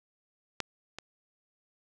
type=clicks; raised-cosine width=0.2 ms; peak=-13 / -22 dBFS; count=2; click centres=0.603 / 0.986 s; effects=none